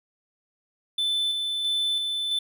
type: tone with tremolo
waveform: triangle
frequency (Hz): 3520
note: A7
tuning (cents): 0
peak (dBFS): -21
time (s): 0.98-2.39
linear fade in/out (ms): 5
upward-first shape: square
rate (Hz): 1.5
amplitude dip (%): 30
effects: none